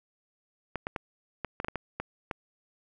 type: clicks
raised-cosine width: 0.5 ms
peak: -17 dBFS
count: 10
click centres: 0.757 / 0.869 / 0.962 / 1.447 / 1.601 / 1.646 / 1.684 / 1.757 / 2 / 2.312 s
effects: none